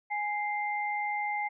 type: tone pair together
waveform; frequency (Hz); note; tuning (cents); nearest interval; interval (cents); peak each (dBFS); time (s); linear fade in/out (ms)
sine; 830.6 / 2093; G#5 / C7; 0 / 0; octave + major third; 1600; -31 / -33; 0.1-1.49; 20
effects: none